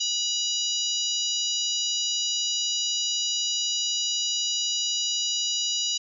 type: harmonic tone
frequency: 972 Hz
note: B5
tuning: 28 cents flat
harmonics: 3 / 4 / 5 / 6 / 7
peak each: -29 / -30 / -31 / -32 / -32 dBFS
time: 0-5.98 s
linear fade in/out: 10 ms
effects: none